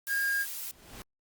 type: tone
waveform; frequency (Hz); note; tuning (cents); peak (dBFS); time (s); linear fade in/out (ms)
triangle; 1623; G#6; -40; -25; 0.07-0.46; 50
type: noise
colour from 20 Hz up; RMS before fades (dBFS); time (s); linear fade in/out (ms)
blue; -38; 0.07-0.71; 0
type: noise with exponential growth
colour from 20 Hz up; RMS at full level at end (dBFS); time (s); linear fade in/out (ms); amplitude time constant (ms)
pink; -43; 0.37-1.02; 0; 140
effects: Opus 48 kbps